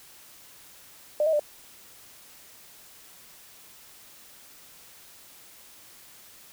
sine tone with pitch steps, 600 / 638 / 594 Hz, D5 / D#5 / D5, +37 / +43 / +20 cents, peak -20 dBFS, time 1.2-1.395 s, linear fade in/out 2 ms, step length 65 ms, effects white hiss -51 dBFS RMS until 6.52 s

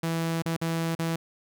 sawtooth tone with dropouts, 164.81 Hz, E3, in tune, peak -22 dBFS, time 0.03-1.16 s, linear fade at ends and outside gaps 5 ms, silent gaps 0.422-0.458 / 0.566-0.614 / 0.951-0.991 s, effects none

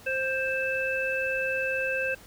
harmonic tone, 526 Hz, C5, 9 cents sharp, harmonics 1 / 3 / 5, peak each -30 / -30 / -30 dBFS, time 0.06-2.15 s, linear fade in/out 10 ms, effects added 96 Hz sine -58 dBFS peak until 2.26 s + pink hiss -51 dBFS RMS until 2.26 s

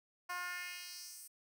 10% pulse tone with high-pass filter sweep, 356.6 Hz, F4, 36 cents sharp, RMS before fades -45 dBFS, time 0.29-1.28 s, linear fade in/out 10 ms, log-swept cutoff 920 to 9600 Hz, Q 1.8, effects none

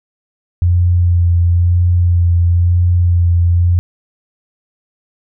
sine tone with vibrato, 87.31 Hz, F2, in tune, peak -8 dBFS, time 0.62-3.79 s, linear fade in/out 0 ms, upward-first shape sine, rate 1 Hz, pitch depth 20 cents each way, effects none

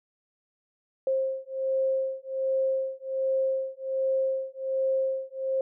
sine beating tone pair, 530 / 531.3 Hz, C5 / C5, +22 / +26 cents, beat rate 1.3 Hz, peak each -28 dBFS, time 1.07-5.61 s, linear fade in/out 2 ms, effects none

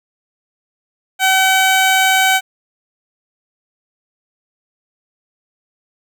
15% pulse tone, 761 Hz, F#5, 48 cents sharp, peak -4 dBFS, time 1.19-2.41 s, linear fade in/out 50 ms, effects none

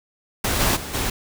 pink noise with level steps, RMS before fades -22 / -19 / -32 / -24 dBFS, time 0.44-1.1 s, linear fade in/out 5 ms, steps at 0.59 / 0.75 / 0.93 s, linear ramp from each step 20 ms, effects none

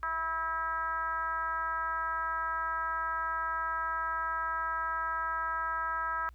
sine tone with frequency modulation, 1296 Hz, E6, 30 cents flat, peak -30 dBFS, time 0.03-6.29 s, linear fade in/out 0 ms, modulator 319 Hz, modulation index 1.1, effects added 60 Hz sine -50 dBFS peak until 6.34 s + pink hiss -72 dBFS RMS until 6.34 s

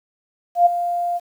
sine tone with ADSR envelope, 698.5 Hz, F5, in tune, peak -7 dBFS, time 0.55-1.2 s, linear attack 110 ms, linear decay 14 ms, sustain -12 dB, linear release 37 ms, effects 8-bit

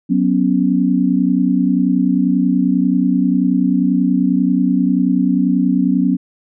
sine chord, F# suspended fourth, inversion none, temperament equal, 185 / 246.9 / 277.2 Hz, F#3 / B3 / C#4, 0 / 0 / 0 cents, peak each -16 dBFS, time 0.09-6.17 s, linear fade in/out 20 ms, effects none

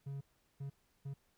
triangle tone bursts at uneven times, 138.59 Hz, C#3, in tune, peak -38 dBFS, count 3, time 0.06-0.21 / 0.6-0.7 / 1.05-1.14 s, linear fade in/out 10 ms, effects pink hiss -75 dBFS RMS until 1.37 s

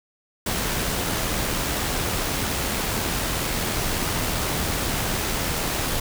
pink noise with amplitude modulation, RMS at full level -24 dBFS, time 0.46-6 s, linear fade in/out 5 ms, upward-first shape sine, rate 81.9 Hz, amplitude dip 25%, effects none

